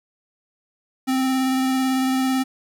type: tone with vibrato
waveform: square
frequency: 261.6 Hz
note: C4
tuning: in tune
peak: -19 dBFS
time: 1.07-2.44 s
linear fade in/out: 20 ms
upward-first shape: triangle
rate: 18 Hz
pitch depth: 17 cents each way
effects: 9-bit